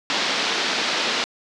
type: band-pass noise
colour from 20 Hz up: white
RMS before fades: -23 dBFS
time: 0.1-1.24 s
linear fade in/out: 0 ms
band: 200 to 4900 Hz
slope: 24 dB/octave
effects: low-pass 8000 Hz 12 dB/octave